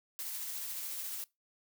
blue noise with tremolo, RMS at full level -39 dBFS, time 0.19-1.24 s, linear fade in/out 0 ms, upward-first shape sine, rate 14 Hz, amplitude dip 25%, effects noise-tail reverb RT60 0.2 s tail -22 dB re dry

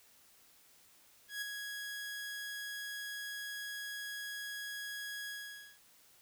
sawtooth tone with ADSR envelope, 1662 Hz, G#6, 1 cent sharp, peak -32 dBFS, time 1.28-5.79 s, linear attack 140 ms, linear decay 7 ms, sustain -5 dB, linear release 510 ms, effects white hiss -64 dBFS RMS until 6.21 s

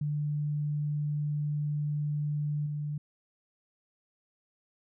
sine tone with level steps, 148.1 Hz, D3, 15 cents sharp, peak -28 / -31 dBFS, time 0.01-2.98 s, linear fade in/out 5 ms, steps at 2.66 s, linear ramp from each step 5 ms, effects none

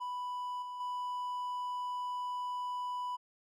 triangle tone with level steps, 990 Hz, B5, 4 cents sharp, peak -34 / -38 / -33 dBFS, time 0-3.17 s, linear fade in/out 20 ms, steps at 0.62 / 0.8 s, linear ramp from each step 5 ms, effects none

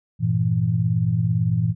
sine chord, E diminished, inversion first, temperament equal with one note detuned, 98 / 115.87 / 164.81 Hz, G2 / Bb2 / E3, 0 / -10 / 0 cents, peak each -26 / -20 / -22 dBFS, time 0.19-1.75 s, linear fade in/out 50 ms, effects none

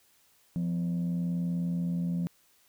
sine tone pair together, 173.6 / 254.2 Hz, F3 / C4, -10 / -50 cents, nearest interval perfect fifth, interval 660 cents, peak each -26 / -36 dBFS, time 0.56-2.27 s, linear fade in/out 0 ms, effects tanh soft clip ceiling -25 dBFS + white hiss -65 dBFS RMS until 2.68 s

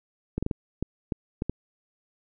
clicks, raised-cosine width 3 ms, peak -14 dBFS, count 8, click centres 0.38 / 0.426 / 0.464 / 0.512 / 0.826 / 1.122 / 1.421 / 1.496 s, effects none

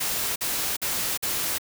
white noise bursts, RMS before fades -27 dBFS, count 4, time 0-1.584 s, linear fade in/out 10 ms, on 360 ms, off 48 ms, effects none

